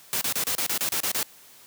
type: noise bursts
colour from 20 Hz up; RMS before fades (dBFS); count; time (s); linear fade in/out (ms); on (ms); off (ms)
white; -26; 10; 0.13-1.229; 0; 82; 31
effects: white hiss -51 dBFS RMS until 1.66 s + high-pass 100 Hz 12 dB/octave